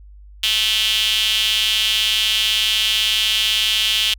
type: tone with high-pass filter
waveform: sawtooth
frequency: 218 Hz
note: A3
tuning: 16 cents flat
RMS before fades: -18 dBFS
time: 0.43-4.14 s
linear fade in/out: 5 ms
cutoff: 3100 Hz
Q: 6
effects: added 50 Hz sine -39 dBFS peak until 4.18 s